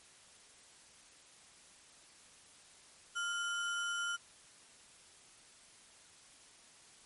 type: tone with sample-and-hold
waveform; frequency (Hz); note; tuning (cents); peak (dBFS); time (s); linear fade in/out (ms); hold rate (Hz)
sine; 1396.9; F6; 0; -34; 3.15-4.17; 20; 4410
effects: white hiss -60 dBFS RMS until 7.05 s + MP3 48 kbps

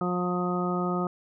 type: harmonic tone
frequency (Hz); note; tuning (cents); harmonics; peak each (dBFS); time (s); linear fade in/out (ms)
178.7; F3; +40; 1 / 2 / 3 / 4 / 5 / 6 / 7; -28 / -31 / -37 / -35 / -40 / -44 / -32; 0.01-1.07; 2
effects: none

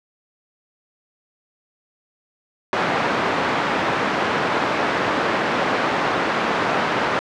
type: band-pass noise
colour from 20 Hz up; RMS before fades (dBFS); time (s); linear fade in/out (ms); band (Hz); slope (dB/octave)
white; -21; 2.73-7.19; 0; 170 to 1400; 12
effects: low-pass 6000 Hz 12 dB/octave

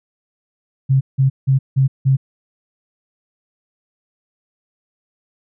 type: tone bursts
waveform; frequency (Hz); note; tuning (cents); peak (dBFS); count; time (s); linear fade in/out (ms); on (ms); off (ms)
sine; 134; C3; +42; -10; 5; 0.89-2.17; 20; 120; 170
effects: none

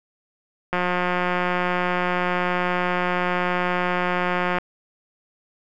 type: click train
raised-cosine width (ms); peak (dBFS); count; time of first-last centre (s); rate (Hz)
0.5; -8; 691; 0.73-4.585; 179
effects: none

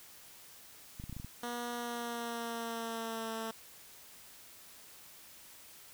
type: clicks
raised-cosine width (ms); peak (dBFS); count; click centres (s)
5; -31; 7; 0.999 / 1.039 / 1.096 / 1.127 / 1.166 / 1.199 / 1.246
type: tone with pitch glide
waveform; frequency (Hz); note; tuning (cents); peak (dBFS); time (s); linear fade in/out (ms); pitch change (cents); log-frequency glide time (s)
10% pulse; 240 to 223.9; B3 to A3; -49 to +30; -29; 1.43-3.51; 2; -121; 1.72-3.34
effects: white hiss -55 dBFS RMS until 5.93 s

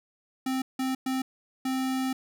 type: tone bursts at uneven times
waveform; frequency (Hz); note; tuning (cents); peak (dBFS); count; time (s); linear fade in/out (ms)
square; 261.6; C4; 0; -27; 4; 0.46-0.62 / 0.79-0.95 / 1.06-1.22 / 1.65-2.13; 5
effects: none

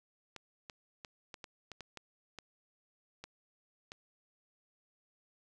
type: clicks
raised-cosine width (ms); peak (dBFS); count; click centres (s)
0.2; -28; 11; 0.363 / 0.698 / 1.048 / 1.342 / 1.442 / 1.717 / 1.807 / 1.973 / 2.387 / 3.24 / 3.919
effects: none

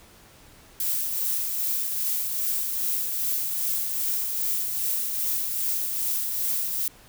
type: noise with tremolo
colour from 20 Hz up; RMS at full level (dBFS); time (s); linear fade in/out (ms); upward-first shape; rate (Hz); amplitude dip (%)
violet; -25; 0.8-6.88; 2; triangle; 2.5; 40
effects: pink hiss -52 dBFS RMS until 7.08 s

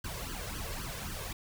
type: noise with flanger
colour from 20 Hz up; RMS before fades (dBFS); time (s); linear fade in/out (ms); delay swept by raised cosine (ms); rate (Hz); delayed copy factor
pink; -39; 0.04-1.33; 5; 0.65 to 1.95; 3.8; +0.8
effects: none

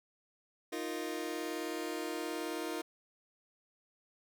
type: chord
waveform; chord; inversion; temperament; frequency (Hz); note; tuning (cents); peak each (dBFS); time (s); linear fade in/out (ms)
sawtooth; Eb suspended second; none; just; 311.1 / 350 / 466.7; Eb4 / F4 / Bb4; 0 / +4 / +2; -36 / -36 / -38; 0.72-2.82; 10
effects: none

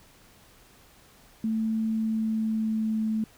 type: tone with pitch glide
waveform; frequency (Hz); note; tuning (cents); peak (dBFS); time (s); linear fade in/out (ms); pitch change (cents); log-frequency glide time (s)
sine; 221.3 to 218.9; A3 to A3; +10 to -9; -24; 1.44-3.24; 2; -19; 1.91-3
effects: pink hiss -56 dBFS RMS until 3.37 s

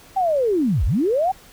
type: linear two-way sweep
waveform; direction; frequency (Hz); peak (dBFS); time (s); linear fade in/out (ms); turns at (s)
sine; down then up; 790 to 38.89 to 790; -16; 0.16-1.32; 10; 0.85
effects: pink hiss -47 dBFS RMS until 1.52 s

